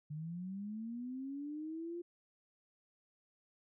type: linear sweep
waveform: sine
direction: up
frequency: 146.83 to 350.7 Hz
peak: -40 dBFS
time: 0.1-2.02 s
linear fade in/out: 10 ms
effects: none